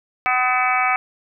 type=harmonic tone with a mistuned harmonic; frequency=252.3 Hz; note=B3; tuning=37 cents sharp; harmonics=3 / 4 / 5 / 6 / 7 / 8 / 9 / 10; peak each=-21 / -31 / -21 / -30 / -30 / -29 / -21 / -29 dBFS; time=0.26-0.96 s; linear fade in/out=0 ms; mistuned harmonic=10; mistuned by=+56 cents; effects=none